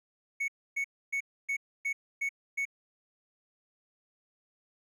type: tone bursts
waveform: triangle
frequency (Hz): 2217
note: C#7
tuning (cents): 0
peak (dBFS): -27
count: 7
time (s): 0.4-2.654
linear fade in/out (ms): 10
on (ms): 82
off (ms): 280
effects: none